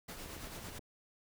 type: noise with tremolo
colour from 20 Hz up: pink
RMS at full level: -45 dBFS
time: 0.08-0.79 s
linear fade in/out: 10 ms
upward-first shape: sine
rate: 9 Hz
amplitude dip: 40%
type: click train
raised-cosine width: 2 ms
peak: -37 dBFS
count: 6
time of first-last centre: 0.26-0.792 s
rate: 9.39 Hz
effects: none